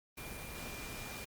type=tone in noise; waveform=sine; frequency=2395 Hz; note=D7; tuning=33 cents sharp; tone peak=-50 dBFS; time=0.17-1.25 s; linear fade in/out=10 ms; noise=pink; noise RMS=-45 dBFS; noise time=0.17-1.25 s; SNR=-8 dB; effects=Opus 32 kbps